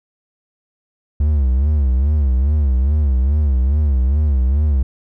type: tone with vibrato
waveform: triangle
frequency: 69.3 Hz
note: C#2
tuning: in tune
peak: -10 dBFS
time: 1.2-4.83 s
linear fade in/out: 5 ms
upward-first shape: sine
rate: 2.4 Hz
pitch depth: 170 cents each way
effects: none